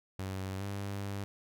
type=tone with pitch glide; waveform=sawtooth; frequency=95.2 to 99.82 Hz; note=F#2 to G2; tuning=+50 to +32 cents; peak=-32 dBFS; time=0.19-1.24 s; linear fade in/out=0 ms; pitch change=+82 cents; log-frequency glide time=0.58-0.63 s; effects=none